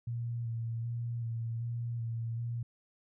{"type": "tone with vibrato", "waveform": "sine", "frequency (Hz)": 116.54, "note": "A#2", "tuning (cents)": 0, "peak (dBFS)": -33, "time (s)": [0.07, 2.63], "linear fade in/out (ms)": 5, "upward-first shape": "square", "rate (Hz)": 1.3, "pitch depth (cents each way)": 22, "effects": []}